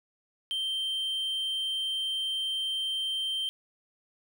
triangle tone, 3135 Hz, G7, 1 cent flat, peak -27 dBFS, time 0.51-3.49 s, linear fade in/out 0 ms, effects none

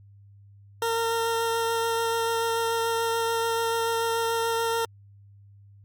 20% pulse tone with vibrato, 458.3 Hz, A#4, 29 cents flat, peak -19 dBFS, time 0.82-4.85 s, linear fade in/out 2 ms, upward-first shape sine, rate 6.9 Hz, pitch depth 10 cents each way, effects added 100 Hz sine -49 dBFS peak until 5.84 s + Opus 48 kbps

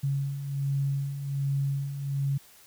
sine beating tone pair, 137.8 / 139.1 Hz, C#3 / C#3, -10 / +6 cents, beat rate 1.3 Hz, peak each -34 / -27 dBFS, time 0.03-2.38 s, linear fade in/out 10 ms, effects white hiss -55 dBFS RMS until 2.66 s

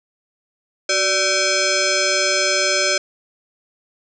sine tone with frequency modulation, 2290 Hz, D7, 44 cents flat, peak -15 dBFS, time 0.89-2.98 s, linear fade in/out 5 ms, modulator 958 Hz, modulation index 4.4, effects none

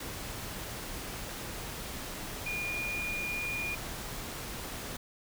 sine tone in noise, 2430 Hz, D#7, 42 cents flat, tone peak -33 dBFS, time 2.46-3.75 s, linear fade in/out 5 ms, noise pink, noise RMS -40 dBFS, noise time 0-4.97 s, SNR +4 dB, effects none

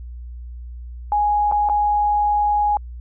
sine tone with dropouts, 830.6 Hz, G#5, in tune, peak -15 dBFS, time 1.12-2.77 s, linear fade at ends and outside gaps 1 ms, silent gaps 1.514-1.522 / 1.689-1.697 s, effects added 60 Hz sine -31 dBFS peak until 3 s

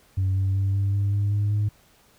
sine tone with pitch steps, 95 / 96.27 / 97.56 / 98.86 / 100.18 / 101.52 / 102.88 / 104.26 Hz, F#2 / G2 / G2 / G2 / G2 / G#2 / G#2 / G#2, +46 / -31 / -8 / +15 / +38 / -39 / -16 / +7 cents, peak -18 dBFS, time 0.17-1.69 s, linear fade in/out 10 ms, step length 190 ms, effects tanh soft clip ceiling -18 dBFS + pink hiss -58 dBFS RMS until 2.18 s

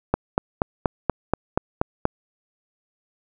click train, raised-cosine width 1 ms, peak -4 dBFS, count 9, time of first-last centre 0.14-2.054 s, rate 4.18 Hz, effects none

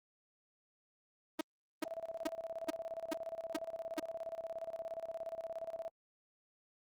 sawtooth tone bursts, 314.9 Hz, D#4, 21 cents sharp, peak -29 dBFS, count 7, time 1.39-3.997 s, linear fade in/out 5 ms, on 21 ms, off 410 ms
sine tone with tremolo, 659.3 Hz, E5, in tune, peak -38 dBFS, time 1.85-5.9 s, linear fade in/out 20 ms, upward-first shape square, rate 17 Hz, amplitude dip 80%
effects Opus 32 kbps

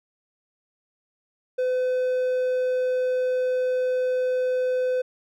triangle tone, 507 Hz, B4, 45 cents sharp, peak -19 dBFS, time 1.58-5.02 s, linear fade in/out 10 ms, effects none

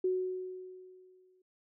sine tone with exponential decay, 369.9 Hz, F#4, in tune, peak -26 dBFS, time 0.04-1.42 s, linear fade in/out 5 ms, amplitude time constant 300 ms, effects none

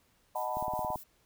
sine chord, B dominant seventh, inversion first, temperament equal, 622.3 / 740 / 880 / 987.8 Hz, D#5 / F#5 / A5 / B5, 0 / 0 / 0 / 0 cents, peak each -37 dBFS, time 0.35-0.96 s, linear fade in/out 5 ms
violet noise with tremolo, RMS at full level -48 dBFS, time 0.35-1.04 s, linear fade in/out 10 ms, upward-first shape sine, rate 5.1 Hz, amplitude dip 60%
click train, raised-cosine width 3 ms, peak -30 dBFS, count 8, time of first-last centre 0.57-0.959 s, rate 18 Hz
effects pink hiss -69 dBFS RMS until 1.25 s

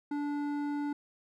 triangle tone with hard clipping, 290.5 Hz, D4, 19 cents flat, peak -33 dBFS, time 0.11-0.93 s, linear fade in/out 5 ms, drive 14 dB, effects none

